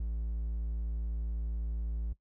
triangle tone, 56 Hz, A1, 31 cents sharp, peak -30 dBFS, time 0-2.13 s, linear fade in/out 5 ms, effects noise-tail reverb RT60 0.1 s tail -17 dB re dry

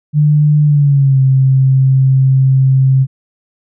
sine tone with pitch glide, 149.3 to 133.01 Hz, D3 to C3, +29 to +29 cents, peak -6 dBFS, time 0.13-3.07 s, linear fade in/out 50 ms, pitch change -200 cents, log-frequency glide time 0.64-1.2 s, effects none

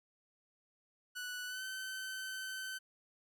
sawtooth tone with pitch glide, 1480 to 1531.3 Hz, F#6 to G6, 0 to -41 cents, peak -37 dBFS, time 1.15-2.79 s, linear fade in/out 20 ms, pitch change +59 cents, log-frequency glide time 1.46-1.63 s, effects none

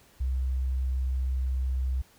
sine tone, 64.7 Hz, C2, 19 cents flat, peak -25 dBFS, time 0.2-2.02 s, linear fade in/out 10 ms, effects pink hiss -59 dBFS RMS until 2.18 s

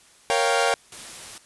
sawtooth chord, G half-diminished seventh, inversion first, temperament equal, 466.2 / 554.4 / 698.5 / 784 Hz, Bb4 / Db5 / F5 / G5, 0 / 0 / 0 / 0 cents, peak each -21 dBFS, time 0.3-0.74 s, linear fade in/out 0 ms
white noise, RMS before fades -39 dBFS, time 0.92-1.38 s, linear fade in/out 2 ms
effects white hiss -54 dBFS RMS until 1.45 s + resampled to 24000 Hz

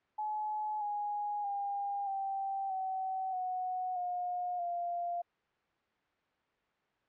sine tone with pitch steps, 852 / 827.7 / 804.2 / 781.3 / 759 / 737.4 / 716.4 / 696 Hz, G#5 / G#5 / G5 / G5 / F#5 / F#5 / F5 / F5, +44 / -6 / +44 / -6 / +44 / -6 / +44 / -6 cents, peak -33 dBFS, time 0.18-5.22 s, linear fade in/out 10 ms, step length 630 ms, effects white hiss -74 dBFS RMS until 7.08 s + low-pass 2000 Hz 12 dB/octave

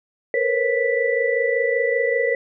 sine tone cluster, 459.4 / 484.6 / 540 / 1973 Hz, A#4 / B4 / C#5 / B6, -25 / -33 / -45 / -2 cents, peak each -23 dBFS, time 0.34-2.35 s, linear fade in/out 2 ms, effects none

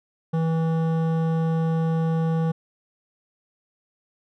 sine tone with hard clipping, 162.7 Hz, E3, 22 cents flat, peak -22 dBFS, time 0.33-2.52 s, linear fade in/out 10 ms, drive 13 dB, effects none

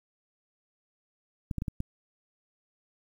clicks, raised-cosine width 5 ms, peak -19 dBFS, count 5, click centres 1.512 / 1.583 / 1.621 / 1.682 / 1.804 s, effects 9-bit

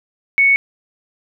sine tone, 2217 Hz, C#7, in tune, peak -9 dBFS, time 0.38-0.56 s, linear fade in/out 0 ms, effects none

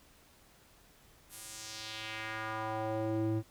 square tone with band-pass filter sweep, 109.9 Hz, A2, 2 cents flat, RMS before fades -37 dBFS, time 1.29-3.43 s, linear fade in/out 50 ms, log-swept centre 12000 to 230 Hz, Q 1.7, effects pink hiss -62 dBFS RMS until 3.5 s

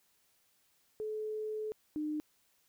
sine tone pair in turn, 430.7 / 303.4 Hz, A4 / D#4, -37 / -44 cents, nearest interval tritone, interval 607 cents, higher first, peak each -35 / -33 dBFS, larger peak second, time 1-1.72 / 1.96-2.2 s, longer first, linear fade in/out 0 ms, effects white hiss -72 dBFS RMS until 2.68 s

